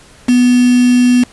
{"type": "tone with quantisation", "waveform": "sine", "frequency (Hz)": 246.9, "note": "B3", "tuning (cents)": 0, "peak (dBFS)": -6, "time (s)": [0.28, 1.24], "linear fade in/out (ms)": 10, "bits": 3, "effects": ["pink hiss -42 dBFS RMS until 1.32 s", "resampled to 24000 Hz"]}